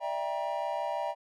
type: chord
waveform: triangle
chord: E half-diminished seventh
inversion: third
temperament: just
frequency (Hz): 593.3 / 659.3 / 791.1 / 949.3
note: D5 / E5 / G5 / Bb5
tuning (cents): +18 / 0 / +16 / +31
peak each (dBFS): -34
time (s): 0-1.15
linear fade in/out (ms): 50
effects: none